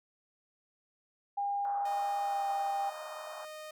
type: tone with pitch glide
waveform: sine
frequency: 806 to 795.4 Hz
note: G5 to G5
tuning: +48 to +25 cents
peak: -30 dBFS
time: 1.37-2.9 s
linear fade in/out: 10 ms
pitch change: -23 cents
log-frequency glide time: 2.21-2.43 s
type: band-pass noise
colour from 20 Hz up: pink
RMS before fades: -47 dBFS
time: 1.65-3.45 s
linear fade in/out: 0 ms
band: 640 to 1400 Hz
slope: 48 dB/octave
type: tone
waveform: sawtooth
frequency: 617 Hz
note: D#5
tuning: 15 cents flat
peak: -39 dBFS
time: 1.85-3.71 s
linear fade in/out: 5 ms
effects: none